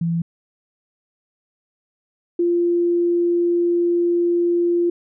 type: tone pair in turn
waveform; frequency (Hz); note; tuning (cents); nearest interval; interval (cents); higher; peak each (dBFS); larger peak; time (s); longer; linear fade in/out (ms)
sine; 167.7 / 346.2; E3 / F4; +30 / -15; octave + minor second; 1255; second; -18 / -15; second; 0.01-0.22 / 2.39-4.9; second; 5
effects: none